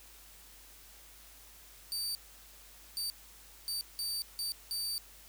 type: tone bursts at uneven times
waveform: sawtooth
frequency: 4621 Hz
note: D8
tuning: 29 cents flat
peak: -31 dBFS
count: 6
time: 1.92-2.15 / 2.97-3.1 / 3.68-3.81 / 3.99-4.22 / 4.39-4.52 / 4.71-4.98 s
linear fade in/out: 0 ms
effects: added 50 Hz sine -60 dBFS peak until 5.28 s + white hiss -56 dBFS RMS until 5.28 s